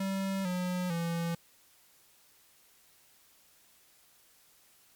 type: tone with pitch steps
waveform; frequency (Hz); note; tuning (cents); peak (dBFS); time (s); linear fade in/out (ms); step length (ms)
square; 193.6 / 180.64 / 168.54; G3 / F#3 / E3; -21 / -41 / +39; -31; 0-1.35; 5; 450
effects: white hiss -63 dBFS RMS until 4.95 s + MP3 96 kbps